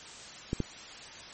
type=clicks; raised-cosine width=3 ms; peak=-16 dBFS; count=2; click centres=0.531 / 0.603 s; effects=white hiss -46 dBFS RMS until 1.33 s + MP3 32 kbps